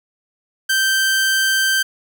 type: tone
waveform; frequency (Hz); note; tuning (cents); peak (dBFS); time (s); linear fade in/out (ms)
sawtooth; 1561; G6; -8; -11; 0.69-1.83; 10
effects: 8-bit